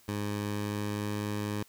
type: tone with pitch glide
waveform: 15% pulse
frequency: 103.2 to 104.1 Hz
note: G#2 to G#2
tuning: -10 to +5 cents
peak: -25 dBFS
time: 0.08-1.63 s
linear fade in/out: 5 ms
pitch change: +15 cents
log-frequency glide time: 0.46-1.14 s
effects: white hiss -61 dBFS RMS until 1.68 s